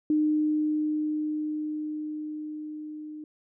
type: tone with level ramp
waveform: sine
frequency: 304.8 Hz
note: D#4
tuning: 36 cents flat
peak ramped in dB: -20 to -37 dBFS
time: 0.1-3.24 s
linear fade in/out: 2 ms
effects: none